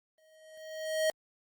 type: tone with exponential growth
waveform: square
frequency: 630 Hz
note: D#5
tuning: 21 cents sharp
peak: -25 dBFS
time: 0.18-1.1 s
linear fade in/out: 1 ms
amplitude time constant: 200 ms
effects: Opus 24 kbps